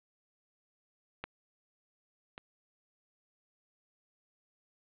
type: clicks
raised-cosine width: 0.3 ms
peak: -21 / -27 dBFS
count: 2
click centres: 1.24 / 2.379 s
effects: resampled to 8000 Hz + 8-bit